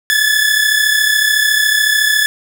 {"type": "tone pair together", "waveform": "sawtooth", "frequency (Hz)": [1707, 1740.9], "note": ["G#6", "A6"], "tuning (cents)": [47, -19], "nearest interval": "unison", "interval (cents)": 34, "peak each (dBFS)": -10, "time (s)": [0.1, 2.26], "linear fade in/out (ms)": 0, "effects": []}